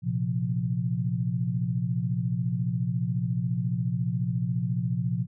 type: chord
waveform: sine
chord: Bb suspended second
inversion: none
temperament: equal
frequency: 116.54 / 130.81 / 174.61 Hz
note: Bb2 / C3 / F3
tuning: 0 / 0 / 0 cents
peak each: -29 / -29 / -29 dBFS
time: 0.02-5.27 s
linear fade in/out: 50 ms
effects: none